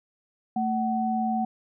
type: tone pair together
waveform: sine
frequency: 223.1 / 750.4 Hz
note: A3 / F#5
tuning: +24 / +24 cents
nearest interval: octave + major sixth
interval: 2100 cents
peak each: -26 dBFS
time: 0.56-1.45 s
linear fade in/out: 5 ms
effects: none